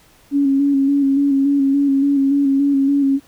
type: tone with vibrato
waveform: sine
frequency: 277.8 Hz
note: C#4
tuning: 4 cents sharp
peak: -12 dBFS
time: 0.31-3.2 s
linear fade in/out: 50 ms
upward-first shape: square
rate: 3.5 Hz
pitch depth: 29 cents each way
effects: pink hiss -51 dBFS RMS until 3.27 s